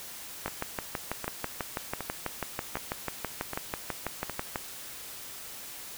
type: two click trains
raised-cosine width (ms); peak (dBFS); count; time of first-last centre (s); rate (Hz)
0.5; -15 / -18; 26 / 6; 0.46-4.558 / 0.48-4.297; 6.1 / 1.31
effects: white hiss -43 dBFS RMS until 5.97 s

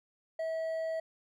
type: tone with hard clipping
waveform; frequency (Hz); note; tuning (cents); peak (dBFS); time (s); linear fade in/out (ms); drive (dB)
triangle; 647; E5; -32; -33; 0.39-1; 5; 7
effects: none

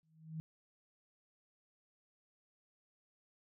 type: tone with exponential growth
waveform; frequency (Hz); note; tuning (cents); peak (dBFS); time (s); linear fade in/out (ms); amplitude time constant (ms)
sine; 159.2; D#3; +40; -37; 0.03-0.4; 0; 80
effects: none

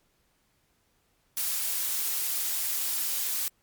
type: noise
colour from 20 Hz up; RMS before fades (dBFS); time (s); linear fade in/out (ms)
blue; -29; 1.37-3.48; 0
effects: pink hiss -70 dBFS RMS until 3.62 s + MP3 96 kbps

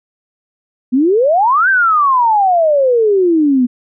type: exponential two-way sweep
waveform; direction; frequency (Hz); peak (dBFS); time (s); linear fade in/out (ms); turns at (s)
sine; up then down; 239.6 to 1599 to 239.6; -8; 0.92-3.67; 20; 1.69
effects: none

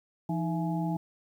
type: harmonic tone with a mistuned harmonic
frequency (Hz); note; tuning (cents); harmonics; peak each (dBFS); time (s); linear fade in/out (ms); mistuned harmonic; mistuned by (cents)
167.9; E3; +32; 1 / 2 / 4 / 5; -29 / -34 / -40 / -37; 0.29-0.97; 5; 2; -110
effects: 10-bit

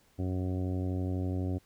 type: harmonic tone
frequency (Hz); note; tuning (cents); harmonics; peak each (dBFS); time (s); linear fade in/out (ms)
92.1; F#2; -7; 1 / 2 / 3 / 4 / 5 / 6 / 7 / 8; -31 / -39 / -36 / -42 / -48 / -47 / -50 / -51; 0.18-1.59; 20
effects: pink hiss -66 dBFS RMS until 1.65 s

